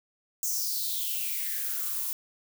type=noise with high-pass filter sweep; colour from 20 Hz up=violet; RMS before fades=-31 dBFS; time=0.43-2.13 s; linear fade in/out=0 ms; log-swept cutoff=6600 to 900 Hz; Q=5.7; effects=none